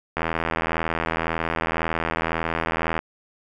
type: click train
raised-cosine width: 0.5 ms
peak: -8 dBFS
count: 232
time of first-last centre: 0.17-2.991 s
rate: 81.9 Hz
effects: none